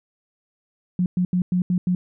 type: tone bursts at uneven times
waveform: sine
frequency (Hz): 180.2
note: F#3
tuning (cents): -45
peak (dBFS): -17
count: 6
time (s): 0.99-1.06 / 1.17-1.25 / 1.33-1.42 / 1.52-1.62 / 1.7-1.78 / 1.87-1.95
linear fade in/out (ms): 2
effects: none